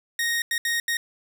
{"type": "tone bursts at uneven times", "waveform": "sawtooth", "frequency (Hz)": 1864.7, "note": "A#6", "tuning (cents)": 0, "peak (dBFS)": -19, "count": 4, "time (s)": [[0.19, 0.42], [0.51, 0.58], [0.65, 0.8], [0.88, 0.97]], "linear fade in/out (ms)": 2, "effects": []}